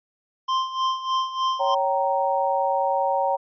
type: tone with tremolo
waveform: square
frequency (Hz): 1046.5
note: C6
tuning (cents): 0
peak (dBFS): -20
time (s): 0.48-1.75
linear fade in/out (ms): 10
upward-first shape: sine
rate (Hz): 3.3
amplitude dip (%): 75
type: chord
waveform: sine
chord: G diminished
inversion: second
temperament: equal with one note detuned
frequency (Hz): 554.4 / 773.2 / 932.3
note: Db5 / G5 / Bb5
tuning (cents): 0 / -24 / 0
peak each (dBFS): -24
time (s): 1.59-3.37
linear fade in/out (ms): 20
effects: resampled to 11025 Hz